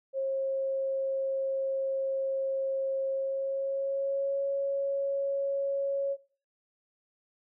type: tone with pitch glide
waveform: sine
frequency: 538 to 553.8 Hz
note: C5 to C#5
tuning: +48 to -2 cents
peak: -27 dBFS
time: 0.13-6.17 s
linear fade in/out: 50 ms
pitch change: +50 cents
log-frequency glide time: 3.09-4.43 s
effects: noise-tail reverb RT60 0.5 s tail -20 dB re dry